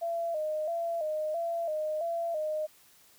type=tone with vibrato; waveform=sine; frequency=645 Hz; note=E5; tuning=38 cents flat; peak=-29 dBFS; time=0.01-2.67 s; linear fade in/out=20 ms; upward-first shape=square; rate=1.5 Hz; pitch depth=80 cents each way; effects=white hiss -60 dBFS RMS until 3.18 s